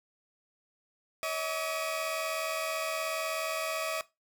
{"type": "tone cluster", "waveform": "sawtooth", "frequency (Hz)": [562, 641, 1140, 2487], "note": ["C#5", "E5", "C#6", "D#7"], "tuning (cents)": [24, -49, 48, -1], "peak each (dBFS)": [-38, -30, -34, -36], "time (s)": [1.23, 4.01], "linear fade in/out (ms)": 0, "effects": ["noise-tail reverb RT60 0.2 s tail -17 dB re dry"]}